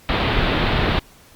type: low-pass noise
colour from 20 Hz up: pink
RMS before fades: -19 dBFS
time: 0.09-0.99 s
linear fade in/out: 0 ms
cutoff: 4000 Hz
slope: 48 dB/octave
effects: pink hiss -49 dBFS RMS until 1.35 s + Opus 48 kbps